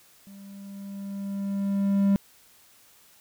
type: tone with level ramp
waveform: triangle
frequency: 198.2 Hz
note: G3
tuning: 19 cents sharp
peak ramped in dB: -42 to -15 dBFS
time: 0.27-2.16 s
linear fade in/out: 0 ms
effects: white hiss -57 dBFS RMS until 3.2 s